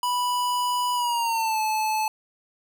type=tone with pitch glide; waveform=square; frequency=985 to 867.5 Hz; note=B5 to A5; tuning=-5 to -25 cents; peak=-23 dBFS; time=0.03-2.08 s; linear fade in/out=2 ms; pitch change=-220 cents; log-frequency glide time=0.94-1.6 s; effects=none